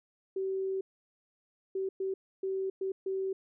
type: tone bursts at uneven times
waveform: sine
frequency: 383.2 Hz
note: G4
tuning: 39 cents flat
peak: -30 dBFS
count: 6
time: 0.36-0.81 / 1.75-1.89 / 2-2.14 / 2.43-2.7 / 2.81-2.92 / 3.06-3.33 s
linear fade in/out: 5 ms
effects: none